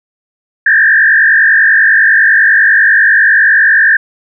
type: tone with frequency modulation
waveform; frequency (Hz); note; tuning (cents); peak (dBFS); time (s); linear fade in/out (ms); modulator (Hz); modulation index
sine; 1700; G#6; +40; -4; 0.66-3.97; 5; 50.1; 2.4
effects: none